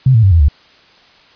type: tone with pitch steps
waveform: sine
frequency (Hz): 130.81 / 112.57 / 96.87 / 83.36 / 71.74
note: C3 / A2 / G2 / E2 / D2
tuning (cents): 0 / +40 / -20 / +20 / -40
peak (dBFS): -5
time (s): 0.06-0.485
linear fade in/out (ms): 5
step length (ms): 85
effects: white hiss -46 dBFS RMS until 1.35 s + resampled to 11025 Hz